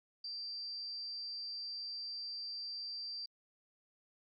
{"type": "tone with amplitude modulation", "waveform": "sine", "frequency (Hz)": 4699, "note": "D8", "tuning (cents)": 0, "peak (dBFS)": -39, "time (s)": [0.24, 3.26], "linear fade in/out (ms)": 5, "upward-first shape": "sine", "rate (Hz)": 287, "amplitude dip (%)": 30, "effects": ["AAC 48 kbps"]}